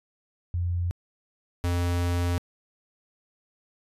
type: tone pair in turn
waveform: sine / square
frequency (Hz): 87.5 / 87.5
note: F2 / F2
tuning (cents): +4 / +4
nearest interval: unison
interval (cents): 0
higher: neither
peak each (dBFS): -24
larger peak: neither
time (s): 0.54-0.91 / 1.64-2.38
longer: second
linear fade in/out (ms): 0
effects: resampled to 32000 Hz